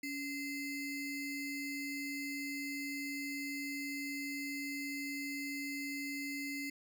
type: ring-modulated tone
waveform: square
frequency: 1174.7 Hz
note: D6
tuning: in tune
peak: -36 dBFS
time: 0.03-6.7 s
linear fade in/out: 5 ms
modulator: 894 Hz
effects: none